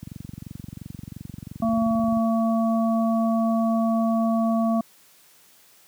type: click train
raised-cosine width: 5 ms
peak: -21 dBFS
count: 50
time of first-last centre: 0.03-2.17 s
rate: 22.9 Hz
type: harmonic tone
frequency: 226 Hz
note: A3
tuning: 47 cents sharp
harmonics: 1 / 3 / 5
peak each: -20 / -25 / -32 dBFS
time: 1.62-4.81 s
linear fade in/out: 5 ms
effects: white hiss -55 dBFS RMS until 5.87 s + high-pass 100 Hz 12 dB/octave